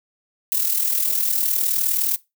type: noise with amplitude modulation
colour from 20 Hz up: violet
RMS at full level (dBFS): -18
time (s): 0.52-2.16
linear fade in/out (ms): 0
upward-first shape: sine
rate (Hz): 39.6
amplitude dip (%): 60
effects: noise-tail reverb RT60 0.2 s tail -19 dB re dry